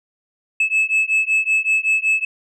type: beating tone pair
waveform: sine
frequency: 2600 / 2605.3 Hz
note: E7 / E7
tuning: -24 / -21 cents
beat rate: 5.3 Hz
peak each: -16 dBFS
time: 0.6-2.25 s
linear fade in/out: 5 ms
effects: tanh soft clip ceiling -12 dBFS